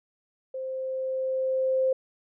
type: tone with level ramp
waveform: sine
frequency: 523.3 Hz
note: C5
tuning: in tune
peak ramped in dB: -31 to -20 dBFS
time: 0.54-1.93 s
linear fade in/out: 5 ms
effects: none